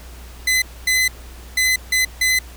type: tone bursts at uneven times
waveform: sawtooth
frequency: 2024 Hz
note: B6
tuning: 42 cents sharp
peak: -11 dBFS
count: 5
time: 0.47-0.62 / 0.87-1.08 / 1.57-1.76 / 1.92-2.05 / 2.21-2.39 s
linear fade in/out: 5 ms
effects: added 60 Hz sine -36 dBFS peak until 2.56 s + pink hiss -43 dBFS RMS until 2.56 s